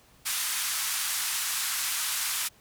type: band-pass noise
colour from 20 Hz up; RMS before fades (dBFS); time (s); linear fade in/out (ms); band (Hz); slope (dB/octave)
white; -30; 0.25-2.49; 20; 1000 to 13000; 24
effects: pink hiss -59 dBFS RMS until 2.6 s